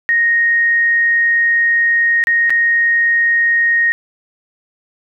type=tone with dropouts; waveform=sine; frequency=1864.7 Hz; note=A#6; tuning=in tune; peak=-10 dBFS; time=0.09-3.92 s; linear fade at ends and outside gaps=0 ms; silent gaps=2.239-2.271 / 2.496-2.504 s; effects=none